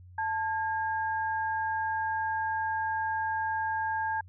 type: tone pair together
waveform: sine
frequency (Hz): 880 / 1622.3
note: A5 / G#6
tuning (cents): 0 / -41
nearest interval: major seventh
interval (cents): 1059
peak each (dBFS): -29 / -33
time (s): 0.18-4.21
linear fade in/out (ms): 5
effects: added 90 Hz sine -48 dBFS peak until 4.28 s